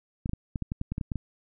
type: clicks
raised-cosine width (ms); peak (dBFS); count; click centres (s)
5; -18; 12; 0.259 / 0.294 / 0.334 / 0.558 / 0.623 / 0.719 / 0.814 / 0.92 / 0.981 / 1.012 / 1.118 / 1.157
effects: none